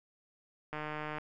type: click train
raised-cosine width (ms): 0.5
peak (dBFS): -24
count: 70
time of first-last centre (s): 0.73-1.184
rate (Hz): 152
effects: none